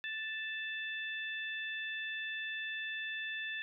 harmonic tone, 880 Hz, A5, in tune, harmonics 2 / 3 / 4, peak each -39 / -43 / -45 dBFS, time 0.04-3.62 s, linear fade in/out 0 ms, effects none

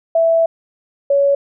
sine tone pair in turn, 660 / 561.1 Hz, E5 / C#5, +2 / +21 cents, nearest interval minor third, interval 281 cents, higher first, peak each -10 dBFS, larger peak neither, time 0.15-0.46 / 1.1-1.35 s, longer first, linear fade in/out 5 ms, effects none

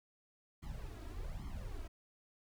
brown noise with flanger, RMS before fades -44 dBFS, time 0.62-1.88 s, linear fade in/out 10 ms, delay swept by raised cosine 0.93 to 3.13 ms, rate 1.2 Hz, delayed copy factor +1, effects none

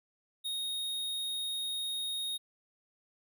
square tone, 3729 Hz, A#7, in tune, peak -34 dBFS, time 0.44-2.38 s, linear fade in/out 20 ms, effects none

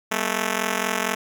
5% pulse ring-modulated tone, 218.9 Hz, A3, 9 cents flat, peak -8 dBFS, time 0.11-1.15 s, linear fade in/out 10 ms, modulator 22.1 Hz, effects none

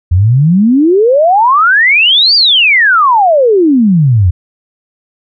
sine exponential two-way sweep, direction up then down, 83 to 4847 to 83 Hz, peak -4 dBFS, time 0.11-4.31 s, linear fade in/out 10 ms, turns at 2.35 s, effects none

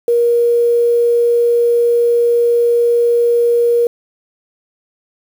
sine tone with quantisation, 473.7 Hz, A#4, 28 cents sharp, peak -9 dBFS, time 0.08-3.87 s, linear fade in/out 2 ms, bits 6, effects none

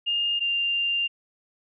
sine tone pair in turn, 2824 / 2792 Hz, F7 / F7, +19 / -1 cents, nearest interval unison, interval 20 cents, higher first, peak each -22 dBFS, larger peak neither, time 0.06-0.4 / 0.4-1.08 s, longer second, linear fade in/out 20 ms, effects none

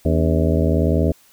harmonic tone with a mistuned harmonic, 80.5 Hz, E2, 41 cents flat, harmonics 1 / 2 / 3 / 4 / 5 / 6 / 7 / 8, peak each -18 / -21 / -23 / -24 / -25 / -26 / -26 / -27 dBFS, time 0.05-1.12 s, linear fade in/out 5 ms, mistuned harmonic 4, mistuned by -130 cents, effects white hiss -53 dBFS RMS until 1.32 s

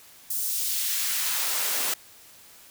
white noise with high-pass filter sweep, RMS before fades -27 dBFS, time 0.3-1.94 s, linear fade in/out 5 ms, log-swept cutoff 8400 to 240 Hz, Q 0.7, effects white hiss -51 dBFS RMS until 2.7 s

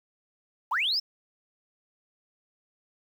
sine linear sweep, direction up, 784 to 5410 Hz, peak -23 dBFS, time 0.71-1 s, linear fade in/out 10 ms, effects tanh soft clip ceiling -19 dBFS + 9-bit

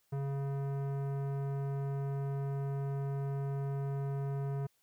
sine tone with tanh clipping, 138.59 Hz, C#3, in tune, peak -35 dBFS, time 0.12-4.67 s, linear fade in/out 10 ms, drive 16 dB, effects white hiss -74 dBFS RMS until 4.82 s

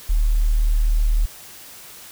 sine tone, 38.12 Hz, D#1, 35 cents flat, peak -14 dBFS, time 0.09-1.26 s, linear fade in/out 10 ms, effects white hiss -41 dBFS RMS until 2.11 s

